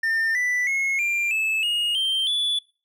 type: tone with pitch steps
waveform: triangle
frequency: 1805 / 1979.8 / 2171 / 2382 / 2612 / 2865 / 3143 / 3447 Hz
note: A6 / B6 / C#7 / D7 / E7 / F7 / G7 / A7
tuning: +44 / +4 / -37 / +24 / -17 / +44 / +4 / -36 cents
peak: -19 dBFS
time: 0.03-2.59 s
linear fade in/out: 5 ms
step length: 320 ms
effects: noise-tail reverb RT60 0.4 s tail -23 dB re dry